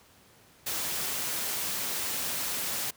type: noise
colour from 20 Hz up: white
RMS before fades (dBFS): -32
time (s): 0.66-2.91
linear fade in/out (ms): 10
effects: pink hiss -58 dBFS RMS until 2.96 s + high-pass 80 Hz 12 dB/octave